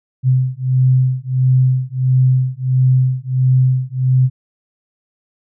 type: beating tone pair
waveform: sine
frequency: 128.3 / 129.8 Hz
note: C3 / C3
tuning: -34 / -13 cents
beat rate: 1.5 Hz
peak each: -14 / -14 dBFS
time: 0.23-4.3 s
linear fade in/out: 50 ms
effects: none